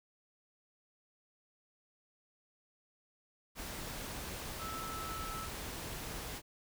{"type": "tone in noise", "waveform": "sine", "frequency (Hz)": 1311, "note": "E6", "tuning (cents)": -10, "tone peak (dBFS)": -42, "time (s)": [4.58, 5.49], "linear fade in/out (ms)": 50, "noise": "pink", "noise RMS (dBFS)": -43, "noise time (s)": [3.55, 6.42], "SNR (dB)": -2, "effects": []}